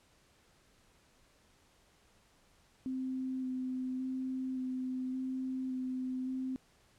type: tone with vibrato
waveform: sine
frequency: 258.4 Hz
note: C4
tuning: 21 cents flat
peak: -34 dBFS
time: 2.86-6.56 s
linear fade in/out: 0 ms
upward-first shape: square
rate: 0.88 Hz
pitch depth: 11 cents each way
effects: pink hiss -67 dBFS RMS until 6.98 s + low-pass 10000 Hz 12 dB/octave